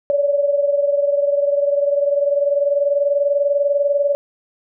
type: tone pair together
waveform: sine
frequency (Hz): 567.1 / 587.3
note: C#5 / D5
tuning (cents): +39 / 0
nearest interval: minor second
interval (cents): 61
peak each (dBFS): -15 / -21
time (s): 0.1-4.15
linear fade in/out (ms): 0
effects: none